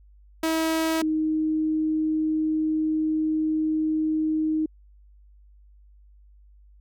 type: tone pair in turn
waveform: sawtooth / sine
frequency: 322 / 312.5 Hz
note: E4 / D#4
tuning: -41 / +8 cents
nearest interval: minor second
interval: 51 cents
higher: first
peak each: -18 / -21 dBFS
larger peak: first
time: 0.43-1.02 / 1.02-4.66 s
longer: second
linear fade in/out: 5 ms
effects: added 50 Hz sine -50 dBFS peak until 6.8 s